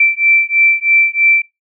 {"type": "beating tone pair", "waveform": "sine", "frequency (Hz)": [2337, 2340.1], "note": ["D7", "D7"], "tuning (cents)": [-9, -7], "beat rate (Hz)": 3.1, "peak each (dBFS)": -12, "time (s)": [0, 1.42], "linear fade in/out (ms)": 5, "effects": ["noise-tail reverb RT60 0.2 s tail -23 dB re dry"]}